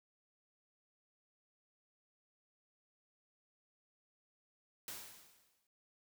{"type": "noise with exponential decay", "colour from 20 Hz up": "white", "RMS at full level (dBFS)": -44, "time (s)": [4.88, 5.67], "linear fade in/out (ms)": 1, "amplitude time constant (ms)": 170, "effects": ["noise-tail reverb RT60 0.3 s tail -26 dB re dry"]}